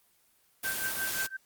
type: noise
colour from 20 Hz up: white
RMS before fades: -34 dBFS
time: 0.63-1.27 s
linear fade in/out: 10 ms
type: tone with tremolo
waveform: sine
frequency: 1556 Hz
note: G6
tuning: 13 cents flat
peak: -29 dBFS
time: 0.64-1.37 s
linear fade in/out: 10 ms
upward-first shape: triangle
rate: 5.7 Hz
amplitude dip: 100%
effects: white hiss -67 dBFS RMS until 1.45 s + Opus 24 kbps